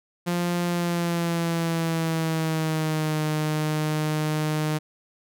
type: tone with pitch glide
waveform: sawtooth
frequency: 174.61 to 153.77 Hz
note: F3 to D#3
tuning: 0 to -20 cents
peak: -19 dBFS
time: 0.26-4.79 s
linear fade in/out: 20 ms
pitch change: -220 cents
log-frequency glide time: 0.66-3.24 s
effects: none